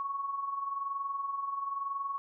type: tone with amplitude modulation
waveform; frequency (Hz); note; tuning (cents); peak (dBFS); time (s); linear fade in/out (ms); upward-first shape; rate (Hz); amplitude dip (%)
sine; 1109; C#6; 0; -30; 0-2.18; 0; sine; 21; 55
effects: none